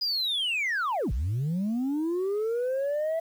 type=linear two-way sweep; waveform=sine; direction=down then up; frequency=4976 to 49 to 663 Hz; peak=-23 dBFS; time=0.01-3.2 s; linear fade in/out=10 ms; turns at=1.12 s; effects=tanh soft clip ceiling -24 dBFS + 9-bit

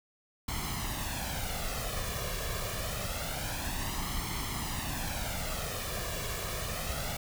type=noise with flanger; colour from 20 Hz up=pink; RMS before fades=-35 dBFS; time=0.48-7.17 s; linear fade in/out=5 ms; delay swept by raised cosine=0.94 to 1.77 ms; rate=0.26 Hz; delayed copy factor=+0.65; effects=none

